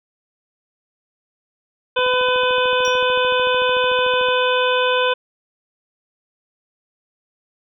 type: harmonic tone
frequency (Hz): 503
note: B4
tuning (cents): +32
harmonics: 1 / 2 / 3 / 5 / 6 / 7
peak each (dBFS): -18 / -21 / -23 / -25 / -26 / -26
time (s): 1.96-5.14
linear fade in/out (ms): 10
type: click train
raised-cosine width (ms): 1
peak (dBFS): -20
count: 32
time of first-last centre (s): 1.99-4.286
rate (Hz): 13.5
type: tone with exponential decay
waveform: triangle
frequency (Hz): 5690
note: F8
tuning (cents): +31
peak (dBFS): -23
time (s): 2.85-3.04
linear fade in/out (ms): 0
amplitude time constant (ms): 41
effects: none